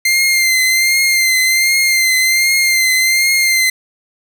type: tone with vibrato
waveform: sawtooth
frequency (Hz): 2093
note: C7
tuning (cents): 0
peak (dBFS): -7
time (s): 0.05-3.7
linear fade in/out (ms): 5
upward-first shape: triangle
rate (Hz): 1.3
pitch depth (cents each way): 44
effects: none